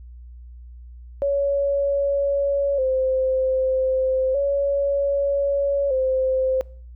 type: tone with vibrato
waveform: sine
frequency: 541 Hz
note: C#5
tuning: 42 cents flat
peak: -18 dBFS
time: 1.22-6.61 s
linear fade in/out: 0 ms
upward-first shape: square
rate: 0.32 Hz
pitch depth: 63 cents each way
effects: noise-tail reverb RT60 0.5 s tail -24 dB re dry + added 60 Hz sine -38 dBFS peak until 6.95 s